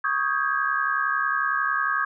sine tone cluster, 1114 / 1249 / 1587 / 1658 Hz, C#6 / D#6 / G6 / G#6, +8 / +6 / +21 / -3 cents, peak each -27 dBFS, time 0.04-2.05 s, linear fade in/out 5 ms, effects none

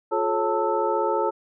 sine tone cluster, 353.7 / 428.4 / 546 / 890 / 1311 Hz, F4 / A4 / C#5 / A5 / E6, +22 / -46 / -26 / +20 / -10 cents, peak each -28 / -26 / -27 / -25 / -30 dBFS, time 0.11-1.31 s, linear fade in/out 20 ms, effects none

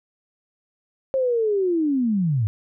sine linear sweep, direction down, 540 to 98 Hz, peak -18 dBFS, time 1.14-2.47 s, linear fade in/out 0 ms, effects none

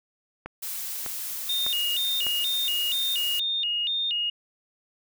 click train, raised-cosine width 0.5 ms, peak -20 dBFS, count 4, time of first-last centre 0.46-2.267 s, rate 1.66 Hz
blue noise, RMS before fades -33 dBFS, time 0.62-3.4 s, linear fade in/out 10 ms
sine tone with vibrato, 3233 Hz, G#7, 47 cents flat, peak -24 dBFS, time 1.49-4.3 s, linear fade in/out 5 ms, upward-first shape square, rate 2.1 Hz, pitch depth 210 cents each way
effects none

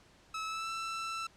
sawtooth tone with pitch glide, 1298 to 1331.4 Hz, E6 to E6, -27 to +17 cents, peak -32 dBFS, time 0.34-1.27 s, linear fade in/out 5 ms, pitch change +44 cents, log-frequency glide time 0.45-0.7 s, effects pink hiss -62 dBFS RMS until 1.36 s + low-pass 7000 Hz 12 dB/octave

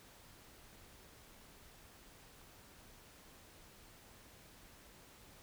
silence, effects pink hiss -60 dBFS RMS until 5.42 s

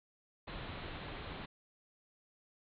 pink low-pass noise, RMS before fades -45 dBFS, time 0.47-1.46 s, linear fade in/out 10 ms, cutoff 4100 Hz, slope 96 dB/octave, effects none

